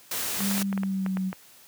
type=noise; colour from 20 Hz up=white; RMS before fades=-30 dBFS; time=0.11-0.63 s; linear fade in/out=5 ms
type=tone with pitch glide; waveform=sine; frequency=198.1 to 188.17 Hz; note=G3 to F#3; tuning=+18 to +29 cents; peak=-25 dBFS; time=0.38-1.33 s; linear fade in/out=50 ms; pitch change=-89 cents; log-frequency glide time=0.59-1.18 s
type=clicks; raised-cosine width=0.5 ms; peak=-19 dBFS; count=10; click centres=0.406 / 0.513 / 0.58 / 0.618 / 0.728 / 0.777 / 0.834 / 1.063 / 1.171 / 1.329 s
effects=white hiss -53 dBFS RMS until 1.67 s + high-pass 80 Hz 12 dB/octave